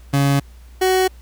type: tone pair in turn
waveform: 30% pulse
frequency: 140 / 373.8 Hz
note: C#3 / F#4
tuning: +18 / +18 cents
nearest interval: octave + perfect fourth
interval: 1700 cents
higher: second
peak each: -11 dBFS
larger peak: neither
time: 0.13-0.4 / 0.81-1.08 s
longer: neither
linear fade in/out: 10 ms
effects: added 60 Hz sine -39 dBFS peak until 1.21 s + pink hiss -53 dBFS RMS until 1.21 s